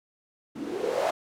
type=noise with low-pass filter sweep; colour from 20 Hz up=violet; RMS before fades=-29 dBFS; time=0.55-1.11 s; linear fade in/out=10 ms; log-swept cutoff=250 to 700 Hz; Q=7.4; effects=none